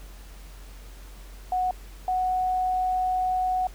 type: tone pair in turn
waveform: sine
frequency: 736 / 739.6 Hz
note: F#5 / F#5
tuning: -9 / -1 cents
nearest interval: unison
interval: 8 cents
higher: second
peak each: -22 dBFS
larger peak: neither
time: 1.52-1.71 / 2.08-3.67 s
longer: second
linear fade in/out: 2 ms
effects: added 46 Hz sine -41 dBFS peak until 3.74 s + pink hiss -51 dBFS RMS until 3.74 s